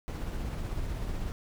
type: noise with tremolo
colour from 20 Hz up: brown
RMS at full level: -33 dBFS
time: 0.08-1.32 s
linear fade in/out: 0 ms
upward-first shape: sine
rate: 16 Hz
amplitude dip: 25%
effects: none